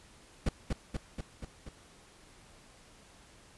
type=noise with echo; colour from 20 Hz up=brown; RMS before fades=-28 dBFS; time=0.46-0.49 s; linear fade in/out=5 ms; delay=240 ms; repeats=5; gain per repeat=-3 dB; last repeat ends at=1.69 s; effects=pink hiss -58 dBFS RMS until 3.57 s + resampled to 24000 Hz